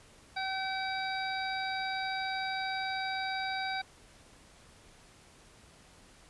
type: harmonic tone with a mistuned harmonic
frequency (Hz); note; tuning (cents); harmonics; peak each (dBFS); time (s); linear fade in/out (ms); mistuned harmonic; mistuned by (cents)
765; G5; -42; 1 / 2 / 3 / 5 / 6; -35 / -38 / -40 / -42 / -43; 0.36-3.82; 10; 6; +49
effects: pink hiss -58 dBFS RMS until 6.29 s + resampled to 24000 Hz